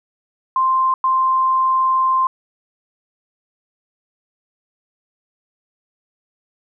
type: tone bursts at uneven times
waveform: sine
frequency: 1046.5 Hz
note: C6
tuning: in tune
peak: -13 dBFS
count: 2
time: 0.56-0.94 / 1.04-2.27 s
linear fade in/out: 2 ms
effects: none